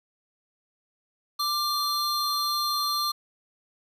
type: tone pair together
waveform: square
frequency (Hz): 1178 / 4190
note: D6 / C8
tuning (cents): +5 / +2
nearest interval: octave + minor seventh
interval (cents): 2197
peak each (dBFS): -28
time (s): 1.39-3.12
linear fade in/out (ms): 10
effects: resampled to 32000 Hz + 9-bit